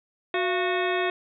harmonic tone with a mistuned harmonic, 366.5 Hz, F#4, 16 cents flat, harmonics 1 / 2 / 3 / 4 / 5 / 6 / 7 / 9 / 10, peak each -26 / -29 / -33 / -36 / -31 / -37 / -34 / -39 / -40 dBFS, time 0.34-1.1 s, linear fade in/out 2 ms, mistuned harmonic 2, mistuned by -110 cents, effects none

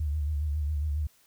sine tone with vibrato, 74.6 Hz, D2, 28 cents sharp, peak -26 dBFS, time 0-1.07 s, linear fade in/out 5 ms, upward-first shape sine, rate 7.3 Hz, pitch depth 73 cents each way, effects white hiss -63 dBFS RMS until 1.26 s

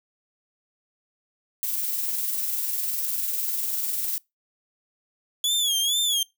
violet noise with tremolo, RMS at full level -26 dBFS, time 1.63-4.18 s, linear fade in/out 0 ms, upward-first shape square, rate 20 Hz, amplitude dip 30%
sawtooth tone with vibrato, 3367 Hz, G#7, 23 cents sharp, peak -18 dBFS, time 5.44-6.23 s, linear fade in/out 2 ms, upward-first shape sine, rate 2.2 Hz, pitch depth 110 cents each way
effects noise-tail reverb RT60 0.2 s tail -24 dB re dry

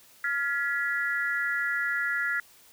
sine tone cluster, 1400 / 1687 / 1954 Hz, F6 / G#6 / B6, +4 / +27 / -19 cents, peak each -30 dBFS, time 0.24-2.4 s, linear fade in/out 2 ms, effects white hiss -56 dBFS RMS until 2.72 s

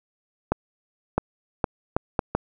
accelerating click train, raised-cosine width 1 ms, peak -6 dBFS, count 6, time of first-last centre 0.52-2.35 s, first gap 660 ms, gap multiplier 0.7, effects none

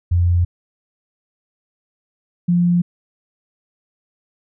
sine tone pair in turn, 87.4 / 174.8 Hz, F2 / F3, +2 / +2 cents, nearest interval octave, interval 1200 cents, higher second, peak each -12 dBFS, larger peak neither, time 0.11-0.45 / 2.48-2.82 s, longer neither, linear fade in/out 10 ms, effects none

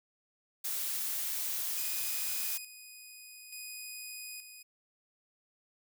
blue noise, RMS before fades -35 dBFS, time 0.64-2.58 s, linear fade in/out 10 ms
10% pulse tone with tremolo, 2489 Hz, D#7, in tune, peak -33 dBFS, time 1.77-4.63 s, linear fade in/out 10 ms, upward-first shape square, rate 0.57 Hz, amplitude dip 55%
effects none

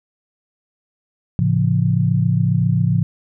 sine chord, A augmented, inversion none, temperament just, 110 / 137.5 / 171.88 Hz, A2 / C#3 / E#3, 0 / -14 / -27 cents, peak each -18 dBFS, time 1.39-3.03 s, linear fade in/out 0 ms, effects none

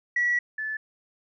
sine tone pair in turn, 1936 / 1739.3 Hz, B6 / A6, -35 / -20 cents, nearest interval major second, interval 185 cents, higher first, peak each -20 / -28 dBFS, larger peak first, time 0.16-0.39 / 0.58-0.77 s, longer first, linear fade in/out 5 ms, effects tanh soft clip ceiling -16 dBFS

